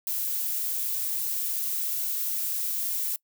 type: noise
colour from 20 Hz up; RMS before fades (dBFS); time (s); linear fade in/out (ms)
violet; -29; 0.07-3.16; 2
effects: noise-tail reverb RT60 0.1 s tail -24 dB re dry